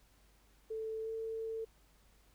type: tone with pitch glide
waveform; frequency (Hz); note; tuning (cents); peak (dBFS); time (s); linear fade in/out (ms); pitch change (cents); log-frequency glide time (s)
sine; 441.7 to 447.3; A4 to A4; +7 to +28; -37; 0.7-1.65; 10; +21; 1.02-1.1
effects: added 50 Hz sine -66 dBFS peak until 2.34 s + pink hiss -69 dBFS RMS until 2.34 s